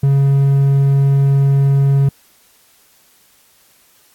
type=tone; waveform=triangle; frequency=138.4 Hz; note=C#3; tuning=2 cents flat; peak=-7 dBFS; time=0.03-2.09 s; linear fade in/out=5 ms; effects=white hiss -52 dBFS RMS until 4.14 s + AAC 64 kbps